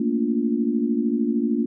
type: chord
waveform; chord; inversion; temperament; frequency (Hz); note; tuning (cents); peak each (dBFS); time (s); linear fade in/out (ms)
sine; Bb major seventh; third; equal with one note detuned; 220 / 233.1 / 286.6 / 349.2; A3 / Bb3 / D4 / F4; 0 / 0 / -42 / 0; -27 / -22 / -25 / -28; 0-1.66; 5
effects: none